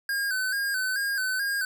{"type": "tone with vibrato", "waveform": "square", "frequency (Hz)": 1568, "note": "G6", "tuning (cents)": 0, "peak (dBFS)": -26, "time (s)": [0.09, 1.65], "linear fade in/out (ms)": 2, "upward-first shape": "square", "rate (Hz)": 2.3, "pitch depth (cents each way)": 57, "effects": []}